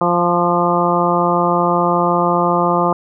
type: harmonic tone with a mistuned harmonic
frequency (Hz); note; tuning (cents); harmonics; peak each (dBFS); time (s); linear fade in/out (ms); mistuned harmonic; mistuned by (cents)
174.61; F3; 0; 1 / 2 / 3 / 4 / 5 / 6 / 7; -20 / -20 / -20 / -20 / -20 / -20 / -20; 0.01-2.93; 2; 7; -17
effects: none